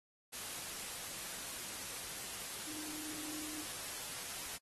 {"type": "tone in noise", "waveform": "sine", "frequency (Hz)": 306.5, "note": "D#4", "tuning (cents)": -26, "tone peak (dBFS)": -49, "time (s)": [2.66, 3.65], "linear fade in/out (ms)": 20, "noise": "white", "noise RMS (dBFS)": -44, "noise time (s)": [0.32, 4.58], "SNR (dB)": -8, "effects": ["AAC 32 kbps"]}